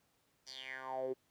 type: tone with band-pass filter sweep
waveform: 10% pulse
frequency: 131.6 Hz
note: C3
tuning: 10 cents sharp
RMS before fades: -42 dBFS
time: 0.46-1.14 s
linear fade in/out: 20 ms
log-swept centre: 5600 to 350 Hz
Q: 6.7
effects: pink hiss -75 dBFS RMS until 1.3 s + high-pass 80 Hz 12 dB/octave